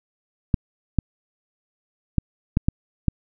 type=clicks; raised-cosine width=5 ms; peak=-5 dBFS; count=6; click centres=0.542 / 0.987 / 2.183 / 2.571 / 2.685 / 3.083 s; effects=none

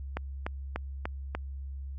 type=click train; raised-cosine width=0.5 ms; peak=-17 dBFS; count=5; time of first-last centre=0.17-1.35 s; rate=3.39 Hz; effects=added 68 Hz sine -36 dBFS peak until 1.98 s

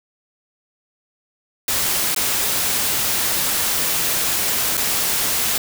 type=noise with dropouts; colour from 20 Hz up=white; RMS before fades=-20 dBFS; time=1.68-5.58 s; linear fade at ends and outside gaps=2 ms; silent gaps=2.147-2.162 / 4.771-4.776 s; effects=none

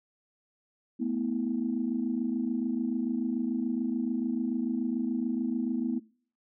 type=chord; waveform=sine; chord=A suspended second; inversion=none; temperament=equal with one note detuned; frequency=220 / 246.9 / 324.3 Hz; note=A3 / B3 / E4; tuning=0 / 0 / -28 cents; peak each=-33 / -29 / -34 dBFS; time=0.99-6 s; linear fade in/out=20 ms; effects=noise-tail reverb RT60 0.5 s tail -24 dB re dry + tanh soft clip ceiling -18 dBFS

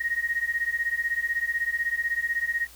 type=beating tone pair; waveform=sine; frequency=1864.7 / 1880.7 Hz; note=A#6 / A#6; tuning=0 / +15 cents; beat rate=16 Hz; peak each=-28 / -27 dBFS; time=0-2.67 s; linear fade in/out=10 ms; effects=added 60 Hz sine -53 dBFS peak until 2.75 s + white hiss -50 dBFS RMS until 2.75 s

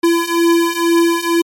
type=beating tone pair; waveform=square; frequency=336.5 / 338.6 Hz; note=E4 / E4; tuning=+36 / +46 cents; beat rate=2.1 Hz; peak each=-16 / -14 dBFS; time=0.03-1.42 s; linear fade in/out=10 ms; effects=MP3 64 kbps

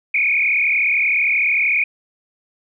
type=tone with frequency modulation; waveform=sine; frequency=2325 Hz; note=D7; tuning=18 cents flat; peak=-14 dBFS; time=0.14-1.84 s; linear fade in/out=5 ms; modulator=36.6 Hz; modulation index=4.1; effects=none

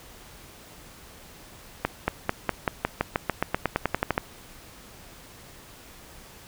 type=accelerating click train; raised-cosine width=0.5 ms; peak=-7 dBFS; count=18; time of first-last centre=1.85-4.179 s; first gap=230 ms; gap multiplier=0.93; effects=pink hiss -48 dBFS RMS until 6.47 s

